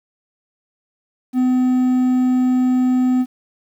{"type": "tone", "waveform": "triangle", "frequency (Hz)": 253.6, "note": "B3", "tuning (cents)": 46, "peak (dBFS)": -11, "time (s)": [1.33, 3.26], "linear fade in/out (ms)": 50, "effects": ["8-bit"]}